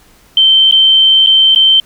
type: tone with dropouts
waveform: sine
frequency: 3111 Hz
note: G7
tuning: 14 cents flat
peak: -4 dBFS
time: 0.37-1.8 s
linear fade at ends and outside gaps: 2 ms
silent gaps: 0.712-0.723 / 1.263-1.27 / 1.549-1.559 s
effects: pink hiss -46 dBFS RMS until 1.85 s